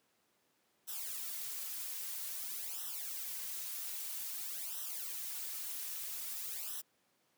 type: noise with flanger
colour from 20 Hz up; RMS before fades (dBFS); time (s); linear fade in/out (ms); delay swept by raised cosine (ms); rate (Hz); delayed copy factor
blue; -42; 0.87-6.82; 20; 0.43 to 4.63; 0.51; -0.95
effects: pink hiss -75 dBFS RMS until 7.37 s + high-pass 200 Hz 12 dB/octave